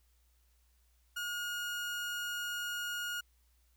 30% pulse tone, 1434 Hz, F6, 45 cents sharp, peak -33 dBFS, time 1.16-3.21 s, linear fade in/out 10 ms, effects added 60 Hz sine -67 dBFS peak until 3.76 s + white hiss -75 dBFS RMS until 3.76 s

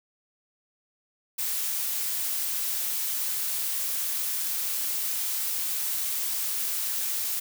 blue noise, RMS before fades -29 dBFS, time 1.38-7.4 s, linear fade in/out 10 ms, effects none

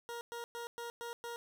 20% pulse tone bursts, 471.1 Hz, A#4, 18 cents sharp, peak -36 dBFS, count 6, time 0.09-1.36 s, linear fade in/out 0 ms, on 120 ms, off 110 ms, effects none

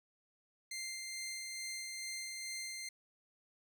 15% pulse tone with tremolo, 2093 Hz, C7, in tune, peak -34 dBFS, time 0.71-2.89 s, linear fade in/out 5 ms, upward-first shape sine, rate 2.3 Hz, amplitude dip 25%, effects none

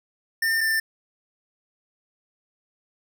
square tone pair in turn, 1804 / 1785.3 Hz, A6 / A6, +43 / +25 cents, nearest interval unison, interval 18 cents, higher first, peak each -21 / -21 dBFS, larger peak neither, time 0.42-0.61 / 0.61-0.8 s, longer neither, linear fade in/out 5 ms, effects none

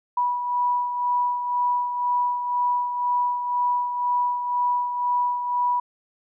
sine beating tone pair, 978 / 980 Hz, B5 / B5, -17 / -14 cents, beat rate 2 Hz, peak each -21 / -30 dBFS, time 0.17-5.8 s, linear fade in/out 5 ms, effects none

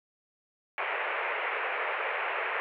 white band-pass noise, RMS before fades -32 dBFS, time 0.78-2.6 s, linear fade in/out 0 ms, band 410 to 2500 Hz, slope 48 dB/octave, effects none

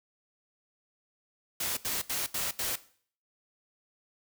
white noise bursts, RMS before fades -32 dBFS, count 5, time 1.6-2.758 s, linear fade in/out 5 ms, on 170 ms, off 77 ms, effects noise-tail reverb RT60 0.5 s tail -17 dB re dry

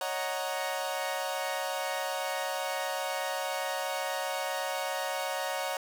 sawtooth chord, D# minor seventh, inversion third, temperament equal, 554.4 / 622.3 / 740 / 932.3 Hz, C#5 / D#5 / F#5 / A#5, 0 / 0 / 0 / 0 cents, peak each -32 / -34 / -32 / -34 dBFS, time 0.01-5.77 s, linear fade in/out 2 ms, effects none

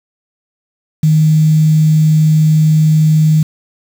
sine tone with quantisation, 155.56 Hz, D#3, in tune, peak -6 dBFS, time 1.03-3.43 s, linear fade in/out 5 ms, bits 5, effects none

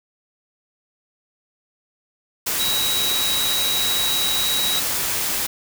sine tone in noise, 3856 Hz, B7, 42 cents flat, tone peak -21 dBFS, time 2.59-4.8 s, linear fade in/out 10 ms, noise white, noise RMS -23 dBFS, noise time 2.46-5.47 s, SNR -1 dB, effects none

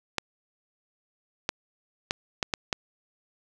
clicks, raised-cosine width 0.2 ms, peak -8 dBFS, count 6, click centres 0.183 / 1.491 / 2.109 / 2.428 / 2.538 / 2.728 s, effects none

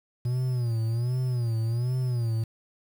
triangle tone with vibrato, 120 Hz, B2, 49 cents flat, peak -22 dBFS, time 0.25-2.44 s, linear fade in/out 5 ms, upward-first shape sine, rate 1.3 Hz, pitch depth 120 cents each way, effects 8-bit

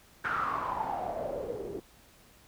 white noise with low-pass filter sweep, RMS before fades -34 dBFS, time 0.24-1.8 s, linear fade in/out 10 ms, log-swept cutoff 1500 to 370 Hz, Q 7.8, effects pink hiss -59 dBFS RMS until 2.47 s

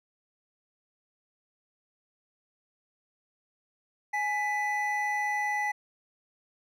triangle tone pair together, 835 / 1986 Hz, G#5 / B6, +9 / +9 cents, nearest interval octave + minor third, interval 1500 cents, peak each -28 dBFS, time 4.13-5.72 s, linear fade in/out 10 ms, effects none

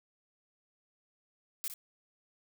blue noise with echo, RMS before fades -36 dBFS, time 1.64-1.68 s, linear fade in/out 0 ms, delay 59 ms, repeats 1, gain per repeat -9 dB, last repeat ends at 1.739 s, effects none

